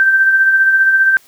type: tone with tremolo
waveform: sine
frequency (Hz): 1562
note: G6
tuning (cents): -7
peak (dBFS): -6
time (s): 0-1.17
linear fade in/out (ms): 0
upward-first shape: sine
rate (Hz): 15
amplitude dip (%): 40
effects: white hiss -48 dBFS RMS until 1.27 s